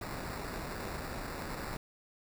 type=noise with sample-and-hold; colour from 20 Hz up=pink; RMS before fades=-40 dBFS; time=0.01-1.77 s; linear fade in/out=2 ms; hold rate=3150 Hz; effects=none